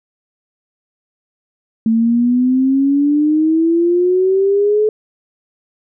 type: exponential sweep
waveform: sine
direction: up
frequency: 221.9 to 432 Hz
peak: -10 dBFS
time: 1.86-4.89 s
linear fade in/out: 2 ms
effects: none